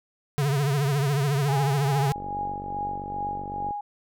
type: tone with vibrato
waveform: square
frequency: 140.9 Hz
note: C#3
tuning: 29 cents sharp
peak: -22 dBFS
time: 0.38-2.12 s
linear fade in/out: 0 ms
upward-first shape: triangle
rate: 14 Hz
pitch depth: 120 cents each way
type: tone with tremolo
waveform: sine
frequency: 824 Hz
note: G#5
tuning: 14 cents flat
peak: -26 dBFS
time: 1.48-3.81 s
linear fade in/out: 5 ms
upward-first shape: triangle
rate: 2.4 Hz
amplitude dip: 65%
type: click train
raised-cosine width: 2 ms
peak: -24 dBFS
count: 75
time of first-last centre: 2.16-3.708 s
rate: 47.8 Hz
effects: none